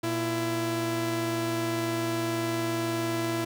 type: tone pair together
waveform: sawtooth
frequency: 118 / 334.1 Hz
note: A#2 / E4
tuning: +22 / +23 cents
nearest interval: octave + tritone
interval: 1801 cents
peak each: -29 / -24 dBFS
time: 0.03-3.45 s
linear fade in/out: 10 ms
effects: none